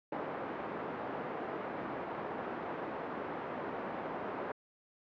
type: band-pass noise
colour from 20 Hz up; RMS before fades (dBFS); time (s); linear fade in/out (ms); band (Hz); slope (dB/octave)
pink; -40; 0.12-4.52; 5; 310 to 1200; 12
effects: low-pass 3000 Hz 12 dB/octave